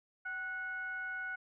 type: tone with frequency modulation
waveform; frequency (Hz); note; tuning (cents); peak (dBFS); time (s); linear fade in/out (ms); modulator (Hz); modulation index
sine; 1474; F#6; -7; -37; 0.25-1.36; 10; 712; 0.43
effects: none